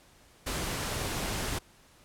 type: noise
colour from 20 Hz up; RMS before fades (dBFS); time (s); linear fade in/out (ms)
pink; -33; 0.46-1.59; 10
effects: pink hiss -59 dBFS RMS until 2.04 s + low-pass 12000 Hz 12 dB/octave